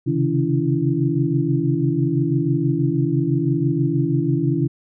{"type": "tone cluster", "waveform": "sine", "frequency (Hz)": [132.7, 138.8, 159.6, 287.7, 335.9], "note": ["C3", "C#3", "D#3", "D4", "E4"], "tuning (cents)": [25, 3, 44, -36, 33], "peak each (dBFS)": -23, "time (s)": [0.06, 4.68], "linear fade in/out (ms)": 20, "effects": []}